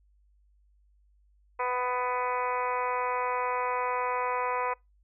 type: harmonic tone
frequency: 249 Hz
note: B3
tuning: 14 cents sharp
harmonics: 2 / 3 / 4 / 5 / 6 / 7 / 8 / 9 / 10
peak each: -33 / -37 / -30 / -37 / -42 / -46 / -41 / -43 / -43 dBFS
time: 1.59-4.74 s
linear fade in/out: 10 ms
effects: noise-tail reverb RT60 0.2 s tail -25 dB re dry + added 50 Hz sine -61 dBFS peak until 5.03 s